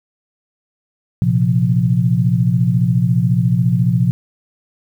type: chord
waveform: sine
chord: Bb suspended second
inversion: none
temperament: equal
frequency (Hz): 116.54 / 130.81 / 174.61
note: Bb2 / C3 / F3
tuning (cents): 0 / 0 / 0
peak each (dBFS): -16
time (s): 1.22-4.11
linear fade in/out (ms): 0
effects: 8-bit